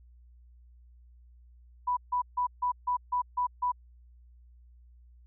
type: tone bursts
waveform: sine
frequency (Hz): 987.8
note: B5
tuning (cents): 0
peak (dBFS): -25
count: 8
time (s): 1.87-3.72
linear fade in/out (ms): 10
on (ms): 100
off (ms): 150
effects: added 60 Hz sine -53 dBFS peak until 5.26 s